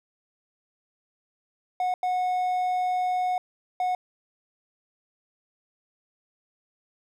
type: tone bursts at uneven times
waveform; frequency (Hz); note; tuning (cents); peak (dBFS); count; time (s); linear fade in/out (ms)
triangle; 731; F#5; -21; -21; 3; 1.8-1.94 / 2.03-3.38 / 3.8-3.95; 2
effects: none